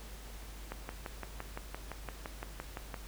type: click train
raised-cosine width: 0.5 ms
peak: -24 dBFS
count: 14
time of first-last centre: 0.72-2.942 s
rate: 5.85 Hz
effects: added 50 Hz sine -46 dBFS peak until 3.07 s + pink hiss -52 dBFS RMS until 3.07 s